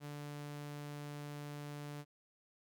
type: tone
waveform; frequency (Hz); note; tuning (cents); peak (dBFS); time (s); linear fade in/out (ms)
sawtooth; 146.2; D3; -7; -40; 0-2.05; 50
effects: none